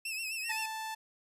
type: tone with vibrato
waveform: sawtooth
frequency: 2624 Hz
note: E7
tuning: 9 cents flat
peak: -32 dBFS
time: 0.05-0.66 s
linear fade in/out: 5 ms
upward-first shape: triangle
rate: 7.7 Hz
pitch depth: 84 cents each way
type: tone with exponential growth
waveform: sine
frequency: 1864.7 Hz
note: A#6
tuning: in tune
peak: -31 dBFS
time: 0.4-0.52 s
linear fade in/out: 5 ms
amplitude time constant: 25 ms
type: tone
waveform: sawtooth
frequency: 880 Hz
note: A5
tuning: in tune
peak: -33 dBFS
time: 0.49-0.95 s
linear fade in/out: 10 ms
effects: resampled to 32000 Hz